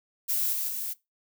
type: noise with level steps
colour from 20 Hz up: violet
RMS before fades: -27 / -30 / -33 dBFS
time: 0.28-0.94 s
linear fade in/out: 20 ms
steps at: 0.52 / 0.68 s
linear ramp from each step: 10 ms
effects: noise-tail reverb RT60 0.2 s tail -20 dB re dry